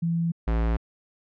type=tone pair in turn; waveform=sine / square; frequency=167.7 / 56.16 Hz; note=E3 / A1; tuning=+30 / +36 cents; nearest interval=octave + perfect fifth; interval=1894 cents; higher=first; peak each=-22 dBFS; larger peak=neither; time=0.02-0.32 / 0.47-0.77 s; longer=neither; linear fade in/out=10 ms; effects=low-pass 2000 Hz 12 dB/octave